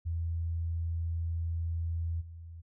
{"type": "tone with level steps", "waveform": "sine", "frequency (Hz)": 83.3, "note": "E2", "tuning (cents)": 19, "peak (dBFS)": [-30, -43], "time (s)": [0.05, 2.62], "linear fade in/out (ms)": 20, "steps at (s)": 2.2, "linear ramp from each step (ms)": 20, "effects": []}